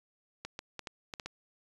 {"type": "clicks", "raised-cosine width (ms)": 0.2, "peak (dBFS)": -22, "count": 7, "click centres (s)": [0.45, 0.591, 0.793, 0.872, 1.138, 1.198, 1.26], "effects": ["resampled to 24000 Hz"]}